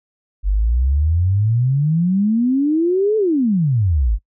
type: exponential two-way sweep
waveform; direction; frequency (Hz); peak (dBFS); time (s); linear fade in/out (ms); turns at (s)
sine; up then down; 46.25 to 443.9 to 46.25; -13; 0.43-4.19; 50; 3.17
effects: noise-tail reverb RT60 0.1 s tail -25 dB re dry